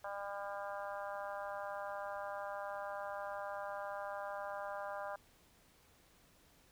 harmonic tone, 200.7 Hz, G3, 41 cents sharp, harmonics 3 / 4 / 5 / 6 / 7 / 8, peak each -44 / -46 / -48 / -50 / -51 / -52 dBFS, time 0.04-5.16 s, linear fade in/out 5 ms, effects pink hiss -67 dBFS RMS until 6.71 s

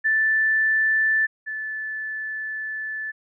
sine tone pair in turn, 1760 / 1744.8 Hz, A6 / A6, 0 / -15 cents, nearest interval unison, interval 15 cents, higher first, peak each -17 / -27 dBFS, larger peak first, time 0.04-1.27 / 1.46-3.12 s, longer second, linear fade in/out 20 ms, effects none

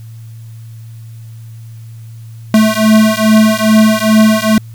square beating tone pair, 216.3 / 218.7 Hz, A3 / A3, -29 / -10 cents, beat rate 2.4 Hz, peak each -10 dBFS, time 2.54-4.58 s, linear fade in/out 2 ms, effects added 113 Hz sine -28 dBFS peak until 4.74 s + white hiss -49 dBFS RMS until 4.74 s

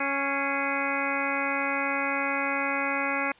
harmonic tone with a mistuned harmonic, 277.2 Hz, C#4, in tune, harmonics 1 / 2 / 3 / 4 / 5 / 6 / 7 / 8 / 9, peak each -34 / -34 / -34 / -34 / -34 / -34 / -34 / -34 / -34 dBFS, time 0-3.32 s, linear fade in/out 5 ms, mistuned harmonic 7, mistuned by +92 cents, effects white hiss -55 dBFS RMS until 3.39 s + resampled to 8000 Hz

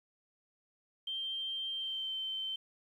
sine tone with pitch glide, 3153 to 3099 Hz, G7 to G7, +9 to -21 cents, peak -35 dBFS, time 1.07-2.56 s, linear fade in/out 5 ms, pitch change -30 cents, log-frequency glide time 1.73-2.15 s, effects 11-bit

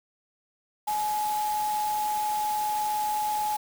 sine tone in noise, 845 Hz, G#5, 30 cents sharp, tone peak -25 dBFS, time 0.87-3.57 s, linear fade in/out 10 ms, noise white, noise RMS -38 dBFS, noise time 0.87-3.57 s, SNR +10 dB, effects none

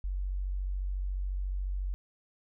sine tone, 47.06 Hz, F#1, 30 cents sharp, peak -30 dBFS, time 0.04-1.94 s, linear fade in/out 0 ms, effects none

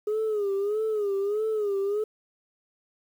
sine tone with vibrato, 415.3 Hz, G#4, in tune, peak -22 dBFS, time 0.07-2.04 s, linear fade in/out 5 ms, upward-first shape sine, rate 1.6 Hz, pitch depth 100 cents each way, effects tanh soft clip ceiling -22 dBFS + 9-bit

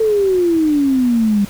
sine exponential sweep, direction down, 449.3 to 197.7 Hz, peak -11 dBFS, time 0-1.45 s, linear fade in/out 5 ms, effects pink hiss -36 dBFS RMS until 1.49 s

